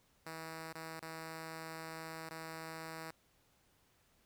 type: tone with dropouts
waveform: 5% pulse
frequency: 161.4 Hz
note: E3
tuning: 36 cents flat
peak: -33 dBFS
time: 0.26-3.11 s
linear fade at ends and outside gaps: 5 ms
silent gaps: 0.728-0.751 / 0.997-1.023 / 2.293-2.307 s
effects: pink hiss -72 dBFS RMS until 4.25 s